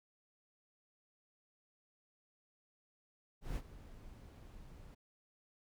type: noise with ADSR envelope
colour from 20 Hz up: brown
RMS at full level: -38 dBFS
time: 3.41-4.95 s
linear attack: 150 ms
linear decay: 54 ms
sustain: -16 dB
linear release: 10 ms
effects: none